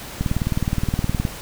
click train, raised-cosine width 5 ms, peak -8 dBFS, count 21, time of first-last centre 0.21-1.252 s, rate 19.2 Hz, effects pink hiss -35 dBFS RMS until 1.41 s

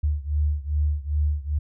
sine beating tone pair, 73.42 / 75.92 Hz, D2 / D#2, 0 / -42 cents, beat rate 2.5 Hz, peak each -23 / -25 dBFS, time 0.03-1.59 s, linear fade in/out 10 ms, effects none

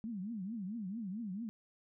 sine tone with vibrato, 207.7 Hz, G#3, in tune, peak -38 dBFS, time 0.04-1.49 s, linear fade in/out 0 ms, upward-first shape triangle, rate 4.5 Hz, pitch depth 280 cents each way, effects none

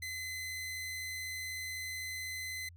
sawtooth tone, 2039 Hz, C7, 45 cents flat, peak -35 dBFS, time 0.02-2.69 s, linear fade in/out 5 ms, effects added 86 Hz sine -52 dBFS peak until 2.76 s

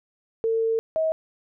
sine tone pair in turn, 450.9 / 637.7 Hz, A4 / D#5, +42 / +42 cents, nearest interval tritone, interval 600 cents, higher second, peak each -20 dBFS, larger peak neither, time 0.44-0.79 / 0.96-1.12 s, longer first, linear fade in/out 0 ms, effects none

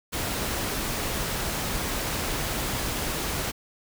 pink noise, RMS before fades -29 dBFS, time 0.12-3.52 s, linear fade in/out 20 ms, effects none

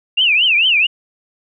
sine tone with vibrato, 2706 Hz, E7, 45 cents sharp, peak -10 dBFS, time 0.17-0.87 s, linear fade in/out 10 ms, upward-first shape triangle, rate 4.5 Hz, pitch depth 270 cents each way, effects none

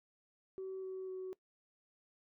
sine tone with pitch steps, 380 / 376.9 / 373.9 Hz, F#4 / F#4 / F#4, +46 / +32 / +18 cents, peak -39 dBFS, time 0.58-1.33 s, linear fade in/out 0 ms, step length 250 ms, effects noise-tail reverb RT60 0.1 s tail -21 dB re dry + tanh soft clip ceiling -37 dBFS

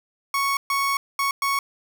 30% pulse tone bursts at uneven times, 1108.7 Hz, C#6, in tune, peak -18 dBFS, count 4, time 0.34-0.57 / 0.7-0.97 / 1.19-1.31 / 1.42-1.59 s, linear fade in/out 2 ms, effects none

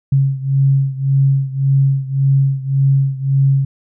sine beating tone pair, 136 / 137.8 Hz, C#3 / C#3, -33 / -10 cents, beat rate 1.8 Hz, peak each -13 / -16 dBFS, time 0.12-3.65 s, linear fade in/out 5 ms, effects none

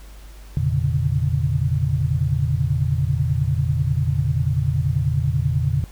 sine tone cluster, 84.9 / 117.2 / 135.4 / 145.6 Hz, F2 / A#2 / C#3 / D3, -48 / +10 / -40 / -15 cents, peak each -23 dBFS, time 0.57-5.84 s, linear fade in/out 0 ms, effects added 50 Hz sine -38 dBFS peak until 5.91 s + pink hiss -49 dBFS RMS until 5.91 s

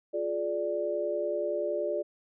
sine chord, D diminished, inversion first, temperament just, 352.4 / 422.9 / 587.3 Hz, F4 / Ab4 / D5, +16 / +31 / 0 cents, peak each -34 / -34 / -30 dBFS, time 0.13-2.03 s, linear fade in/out 20 ms, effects none

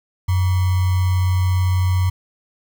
sine tone with sample-and-hold, 91.8 Hz, F#2, 13 cents flat, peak -14 dBFS, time 0.28-2.1 s, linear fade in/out 10 ms, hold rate 1050 Hz, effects none

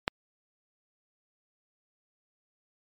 click, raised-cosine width 0.3 ms, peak -8 dBFS, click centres 0.079 s, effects MP3 96 kbps

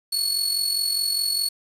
sawtooth tone with amplitude modulation, 4394 Hz, C#8, 16 cents flat, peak -16 dBFS, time 0.12-1.49 s, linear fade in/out 10 ms, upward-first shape sine, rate 44.9 Hz, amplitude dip 55%, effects resampled to 32000 Hz + 7-bit

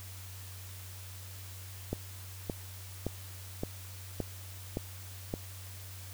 click train, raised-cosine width 2 ms, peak -19 dBFS, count 7, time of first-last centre 1.93-5.339 s, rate 1.76 Hz, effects added 94 Hz sine -45 dBFS peak until 6.13 s + white hiss -50 dBFS RMS until 6.13 s

